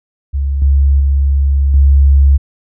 sine tone with level steps, 69.3 Hz, C#2, in tune, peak -12 / -6 / -8 / -4 dBFS, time 0.33-2.38 s, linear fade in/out 20 ms, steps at 0.62 / 1 / 1.74 s, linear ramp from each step 2 ms, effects none

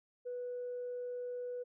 sine tone, 492.1 Hz, B4, 6 cents flat, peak -37 dBFS, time 0.25-1.64 s, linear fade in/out 20 ms, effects tanh soft clip ceiling -34 dBFS

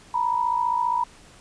sine tone pair together, 925 / 980 Hz, A#5 / B5, -14 / -14 cents, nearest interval minor second, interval 100 cents, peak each -25 / -22 dBFS, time 0.14-1.04 s, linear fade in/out 5 ms, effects pink hiss -50 dBFS RMS until 1.4 s + resampled to 22050 Hz

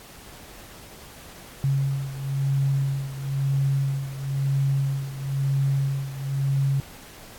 sine beating tone pair, 136.9 / 137.9 Hz, C#3 / C#3, -21 / -9 cents, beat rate 1 Hz, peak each -23 / -27 dBFS, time 1.64-6.8 s, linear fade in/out 0 ms, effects pink hiss -45 dBFS RMS until 7.38 s + AAC 64 kbps

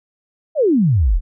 sine exponential sweep, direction down, 668 to 33.64 Hz, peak -11 dBFS, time 0.55-1.21 s, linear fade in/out 50 ms, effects none

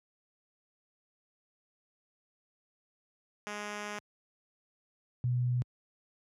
5% pulse / sine tone pair in turn, 207.7 / 123.5 Hz, G#3 / B2, 0 / 0 cents, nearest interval major sixth, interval 900 cents, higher first, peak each -26 / -26 dBFS, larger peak neither, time 3.47-3.99 / 5.24-5.62 s, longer first, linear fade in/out 0 ms, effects high-pass 80 Hz 12 dB/octave + low-pass 8000 Hz 12 dB/octave

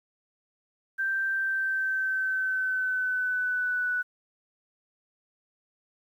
sine tone with pitch glide, 1568 to 1482.6 Hz, G6 to F#6, 0 to +3 cents, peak -25 dBFS, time 0.98-4.03 s, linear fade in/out 20 ms, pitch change -97 cents, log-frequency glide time 1.33-3.91 s, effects 10-bit

